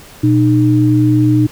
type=tone pair together; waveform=sine; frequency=121.05 / 305.4 Hz; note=B2 / D#4; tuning=-34 / -32 cents; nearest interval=octave + major third; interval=1602 cents; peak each=-11 / -10 dBFS; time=0.23-1.47 s; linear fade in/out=10 ms; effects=pink hiss -38 dBFS RMS until 1.51 s